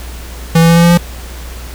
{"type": "tone with pitch steps", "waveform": "square", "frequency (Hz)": [164.81, 166.44, 168.08, 169.74, 171.41, 173.1], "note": ["E3", "E3", "E3", "F3", "F3", "F3"], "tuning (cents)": [0, 17, 34, -49, -32, -15], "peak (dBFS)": -5, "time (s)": [0.55, 0.976], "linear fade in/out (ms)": 5, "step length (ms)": 71, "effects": ["added 60 Hz sine -25 dBFS peak until 1.74 s", "pink hiss -32 dBFS RMS until 1.74 s"]}